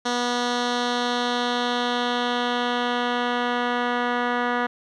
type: tone with low-pass filter sweep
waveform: 10% pulse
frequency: 243.3 Hz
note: B3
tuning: 26 cents flat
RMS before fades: -24 dBFS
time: 0.05-4.67 s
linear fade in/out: 10 ms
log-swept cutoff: 5200 to 2100 Hz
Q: 1.9
effects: none